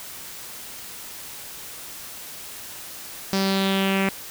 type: tone with low-pass filter sweep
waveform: sawtooth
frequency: 193.7 Hz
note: G3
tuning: 20 cents flat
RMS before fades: -22 dBFS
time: 3.33-4.09 s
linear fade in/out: 0 ms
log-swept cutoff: 5300 to 2300 Hz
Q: 3.6
effects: white hiss -38 dBFS RMS until 4.3 s